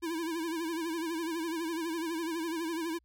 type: tone with vibrato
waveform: square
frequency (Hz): 329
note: E4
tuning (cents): -3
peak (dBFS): -33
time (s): 0.02-2.99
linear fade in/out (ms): 20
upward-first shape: sine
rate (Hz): 12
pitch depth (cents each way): 84
effects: added 60 Hz sine -68 dBFS peak until 3.04 s